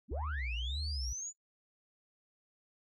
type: linear sweep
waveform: sine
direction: up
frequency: 155.56 to 7040 Hz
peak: -38 dBFS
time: 0.08-1.33 s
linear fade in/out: 50 ms
type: tone with vibrato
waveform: sine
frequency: 66.8 Hz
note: C2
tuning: 36 cents sharp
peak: -34 dBFS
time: 0.11-1.13 s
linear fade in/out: 5 ms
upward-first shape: sine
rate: 1.7 Hz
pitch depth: 220 cents each way
effects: noise-tail reverb RT60 0.1 s tail -22 dB re dry + tanh soft clip ceiling -30 dBFS